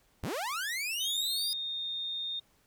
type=linear sweep; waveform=sawtooth; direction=up; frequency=49.7 to 4978 Hz; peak=-29 dBFS; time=0.23-1.53 s; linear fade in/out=0 ms
type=tone with pitch glide; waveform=sine; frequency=3699 to 3663 Hz; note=A#7 to A#7; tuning=-14 to -31 cents; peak=-33 dBFS; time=1-2.4 s; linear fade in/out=10 ms; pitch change=-17 cents; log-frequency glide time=1.23-1.85 s
effects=pink hiss -68 dBFS RMS until 2.66 s